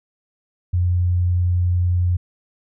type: tone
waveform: sine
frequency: 88.9 Hz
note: F2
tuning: 31 cents sharp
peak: -15 dBFS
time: 0.73-2.17 s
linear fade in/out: 10 ms
effects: none